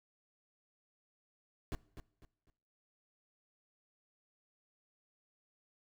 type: noise with echo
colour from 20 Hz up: brown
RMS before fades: -37 dBFS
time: 1.72-1.75 s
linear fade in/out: 0 ms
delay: 250 ms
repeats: 3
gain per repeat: -10 dB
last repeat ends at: 2.5 s
effects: noise-tail reverb RT60 0.7 s tail -22 dB re dry